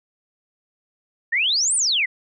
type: exponential two-way sweep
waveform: sine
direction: up then down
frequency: 1772 to 9400 to 1914 Hz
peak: -17 dBFS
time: 1.32-2.06 s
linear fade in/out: 10 ms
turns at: 1.75 s
effects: none